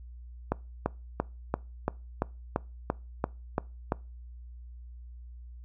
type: click train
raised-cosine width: 1 ms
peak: -12 dBFS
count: 11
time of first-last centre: 0.52-3.921 s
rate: 2.94 Hz
effects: noise-tail reverb RT60 0.3 s tail -23 dB re dry + added 60 Hz sine -43 dBFS peak until 5.64 s